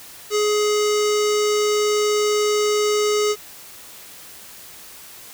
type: tone with low-pass filter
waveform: square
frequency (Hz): 419.7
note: G#4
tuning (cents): +18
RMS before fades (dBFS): -19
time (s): 0.3-3.36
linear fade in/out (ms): 50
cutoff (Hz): 6600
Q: 2.8
effects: white hiss -41 dBFS RMS until 5.33 s